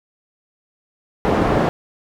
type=low-pass noise; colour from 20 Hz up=white; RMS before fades=-17 dBFS; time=1.25-1.69 s; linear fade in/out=0 ms; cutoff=670 Hz; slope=12 dB/octave; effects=none